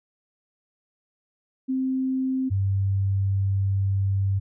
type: tone pair in turn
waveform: sine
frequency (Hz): 261.6 / 97.75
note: C4 / G2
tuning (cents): 0 / -4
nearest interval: octave + perfect fourth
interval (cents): 1704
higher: first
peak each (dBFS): -22 / -20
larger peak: second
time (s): 1.68-2.5 / 2.5-4.4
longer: second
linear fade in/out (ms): 20
effects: none